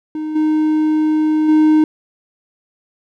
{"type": "tone with level steps", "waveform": "triangle", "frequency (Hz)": 309.2, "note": "D#4", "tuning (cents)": -11, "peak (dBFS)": [-18, -10, -6], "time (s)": [0.15, 1.84], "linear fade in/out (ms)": 2, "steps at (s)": [0.35, 1.48], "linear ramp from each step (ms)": 10, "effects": []}